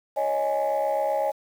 sine chord, C# suspended second, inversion none, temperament equal, 554.4 / 622.3 / 830.6 Hz, C#5 / D#5 / G#5, 0 / 0 / 0 cents, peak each -25 dBFS, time 0.16-1.32 s, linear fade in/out 20 ms, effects tanh soft clip ceiling -17 dBFS + 8-bit

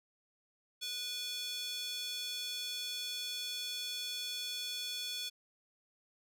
square tone with high-pass filter, 490 Hz, B4, 14 cents flat, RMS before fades -40 dBFS, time 0.81-5.3 s, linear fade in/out 20 ms, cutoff 3600 Hz, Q 3.3, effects none

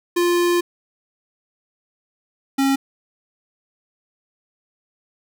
square tone pair in turn, 349.2 / 272.2 Hz, F4 / C#4, 0 / -31 cents, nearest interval major third, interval 431 cents, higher first, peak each -16 dBFS, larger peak neither, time 0.16-0.61 / 2.58-2.76 s, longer first, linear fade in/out 10 ms, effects none

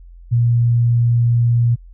sine tone, 118.5 Hz, A#2, 29 cents sharp, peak -11 dBFS, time 0.31-1.76 s, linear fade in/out 20 ms, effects added 43 Hz sine -37 dBFS peak until 1.93 s

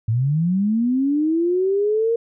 sine linear sweep, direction up, 106.2 to 467.8 Hz, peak -16 dBFS, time 0.08-2.16 s, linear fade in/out 5 ms, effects none

